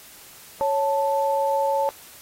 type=tone pair together; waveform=sine; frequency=554 / 880 Hz; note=C#5 / A5; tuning=-1 / 0 cents; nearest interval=minor sixth; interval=801 cents; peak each=-22 dBFS; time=0.61-1.89 s; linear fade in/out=0 ms; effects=white hiss -46 dBFS RMS until 2.21 s + AAC 48 kbps